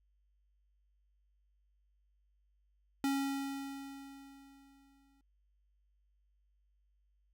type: tone with exponential decay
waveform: square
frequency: 275.2 Hz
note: C#4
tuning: 12 cents flat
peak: -30 dBFS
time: 3.04-5.21 s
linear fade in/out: 1 ms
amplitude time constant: 470 ms
effects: added 50 Hz sine -70 dBFS peak until 7.33 s